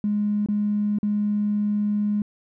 triangle tone with dropouts, 207.7 Hz, G#3, in tune, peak -16 dBFS, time 0.04-2.22 s, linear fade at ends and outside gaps 2 ms, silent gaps 0.461-0.486 / 0.986-1.03 s, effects tanh soft clip ceiling -18 dBFS

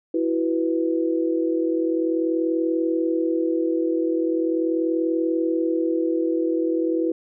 sine chord, E suspended second, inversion none, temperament equal, 329.6 / 370 / 493.9 Hz, E4 / F#4 / B4, 0 / 0 / 0 cents, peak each -21 / -27 / -26 dBFS, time 0.14-7.12 s, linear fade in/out 5 ms, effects none

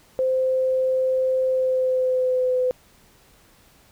sine tone with pitch glide, 519 to 506 Hz, C5 to B4, -14 to +42 cents, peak -18 dBFS, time 0.19-2.71 s, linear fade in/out 0 ms, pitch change -44 cents, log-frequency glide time 1.47-2.6 s, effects pink hiss -55 dBFS RMS until 3.91 s

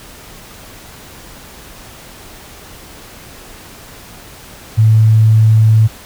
sine tone, 110 Hz, A2, in tune, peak -5 dBFS, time 4.77-5.88 s, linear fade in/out 20 ms, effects pink hiss -36 dBFS RMS until 6.05 s

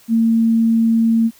sine tone, 227.2 Hz, A#3, 44 cents flat, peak -11 dBFS, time 0.08-1.31 s, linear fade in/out 50 ms, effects white hiss -49 dBFS RMS until 1.39 s

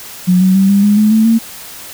sine tone with pitch steps, 181.3 / 187.26 / 193.42 / 199.78 / 206.3 / 213.1 / 220.1 / 227.4 Hz, F#3 / F#3 / G3 / G3 / G#3 / G#3 / A3 / A#3, -35 / +21 / -23 / +33 / -11 / +45 / +1 / -43 cents, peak -6 dBFS, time 0.27-1.39 s, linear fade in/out 20 ms, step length 140 ms, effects white hiss -31 dBFS RMS until 1.93 s

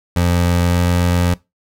25% pulse tone with pitch glide, 87.31 to 87.92 Hz, F2 to F2, 0 to +12 cents, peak -9 dBFS, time 0.16-1.34 s, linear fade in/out 5 ms, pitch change +12 cents, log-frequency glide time 0.67-0.76 s, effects noise-tail reverb RT60 0.2 s tail -20 dB re dry

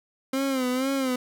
30% pulse tone with vibrato, 261.6 Hz, C4, in tune, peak -21 dBFS, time 0.33-1.16 s, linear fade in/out 5 ms, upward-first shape sine, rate 2.1 Hz, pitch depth 81 cents each way, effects none

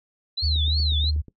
sine tone with vibrato, 3923 Hz, B7, 12 cents flat, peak -24 dBFS, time 0.37-1.11 s, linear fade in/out 10 ms, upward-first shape triangle, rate 2.9 Hz, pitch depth 250 cents each way
sine tone with pitch glide, 76.9 to 75.62 Hz, D#2 to D#2, -20 to -49 cents, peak -21 dBFS, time 0.42-1.22 s, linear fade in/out 20 ms, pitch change -29 cents, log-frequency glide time 0.8-1.02 s
click train, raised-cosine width 3 ms, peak -30 dBFS, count 7, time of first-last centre 0.56-1.283 s, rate 8.3 Hz
effects noise-tail reverb RT60 0.1 s tail -18 dB re dry

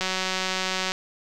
click train, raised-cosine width 0.2 ms, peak -9 dBFS, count 171, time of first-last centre 0.01-0.919 s, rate 187 Hz, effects none

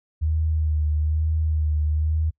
sine tone with vibrato, 77.4 Hz, D#2, 9 cents flat, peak -19 dBFS, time 0.21-2.31 s, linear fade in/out 20 ms, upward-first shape sine, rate 1.1 Hz, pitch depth 35 cents each way, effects noise-tail reverb RT60 0.1 s tail -26 dB re dry

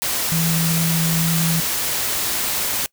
sine tone in noise, 164.81 Hz, E3, in tune, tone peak -18 dBFS, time 0.32-1.6 s, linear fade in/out 0 ms, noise white, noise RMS -22 dBFS, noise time 0.02-2.86 s, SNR +1 dB, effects noise-tail reverb RT60 0.1 s tail -23 dB re dry

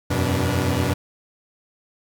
sawtooth tone cluster, 84.8 / 93.3 / 126 / 289.9 / 482.4 Hz, E2 / F#2 / B2 / D4 / B4, +50 / +15 / +35 / -22 / -41 cents, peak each -23 / -20 / -20 / -23 / -27 dBFS, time 0.1-0.94 s, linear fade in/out 10 ms, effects none

